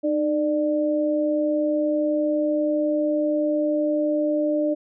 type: tone pair together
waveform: sine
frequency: 305.3 / 594.6 Hz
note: D#4 / D5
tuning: -33 / +21 cents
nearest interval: octave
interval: 1154 cents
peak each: -22 dBFS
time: 0.03-4.75 s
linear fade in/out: 20 ms
effects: none